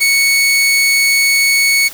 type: tone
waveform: sawtooth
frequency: 2217 Hz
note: C#7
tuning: in tune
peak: -6 dBFS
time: 0-1.89 s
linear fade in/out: 20 ms
effects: white hiss -32 dBFS RMS until 1.93 s